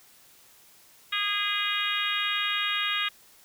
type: harmonic tone with a mistuned harmonic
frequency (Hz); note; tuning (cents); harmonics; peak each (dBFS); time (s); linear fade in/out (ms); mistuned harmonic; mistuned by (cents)
410.5; G#4; -20; 3 / 4 / 5 / 6 / 7 / 8 / 9; -33 / -33 / -33 / -33 / -33 / -33 / -33; 1.12-3.09; 10; 9; +22
effects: white hiss -56 dBFS RMS until 3.44 s